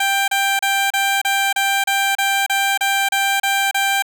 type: tone bursts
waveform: 15% pulse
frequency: 788 Hz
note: G5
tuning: 9 cents sharp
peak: -9 dBFS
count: 13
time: 0-4.024 s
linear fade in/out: 5 ms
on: 280 ms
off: 32 ms
effects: none